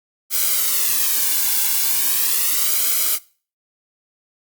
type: noise with flanger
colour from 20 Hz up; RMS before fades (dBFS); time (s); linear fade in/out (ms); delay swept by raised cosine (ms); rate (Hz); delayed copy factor
blue; -18; 0.3-3.19; 50; 1.1 to 1.61; 0.38; -0.7
effects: noise-tail reverb RT60 0.4 s tail -21 dB re dry + Opus 48 kbps